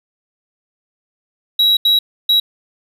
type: tone bursts at uneven times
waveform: triangle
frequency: 3873 Hz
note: B7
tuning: 35 cents flat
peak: -8 dBFS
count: 3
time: 1.59-1.77 / 1.85-1.99 / 2.29-2.4 s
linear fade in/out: 5 ms
effects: none